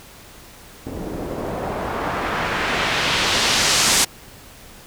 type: noise with low-pass filter sweep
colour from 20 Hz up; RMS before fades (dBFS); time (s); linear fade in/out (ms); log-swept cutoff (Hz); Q
white; -21; 0.86-4.05; 10; 330 to 8500; 1
effects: pink hiss -43 dBFS RMS until 4.86 s